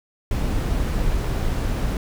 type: noise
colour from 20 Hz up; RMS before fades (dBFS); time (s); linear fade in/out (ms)
brown; -22; 0.31-1.97; 2
effects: none